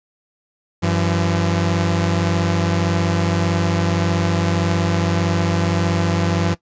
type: tone pair together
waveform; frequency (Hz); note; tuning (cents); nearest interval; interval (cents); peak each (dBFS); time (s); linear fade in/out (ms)
sawtooth; 95.4 / 169.1; G2 / E3; -47 / +44; minor seventh; 991; -15; 0.82-6.55; 20
effects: noise-tail reverb RT60 0.1 s tail -17 dB re dry + resampled to 16000 Hz